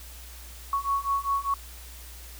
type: beating tone pair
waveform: sine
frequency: 1108.7 / 1113.7 Hz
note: C#6 / C#6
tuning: 0 / +8 cents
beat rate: 5 Hz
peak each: -28 / -27 dBFS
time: 0.73-1.54 s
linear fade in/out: 2 ms
effects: added 60 Hz sine -43 dBFS peak until 2.39 s + white hiss -47 dBFS RMS until 2.39 s